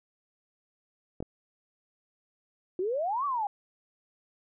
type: clicks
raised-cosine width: 2 ms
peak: -22 dBFS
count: 2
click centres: 1.204 / 1.226 s
type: exponential two-way sweep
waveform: sine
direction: up then down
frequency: 349.2 to 1174.7 to 791 Hz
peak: -27 dBFS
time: 2.79-3.47 s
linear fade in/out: 2 ms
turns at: 3.25 s
effects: none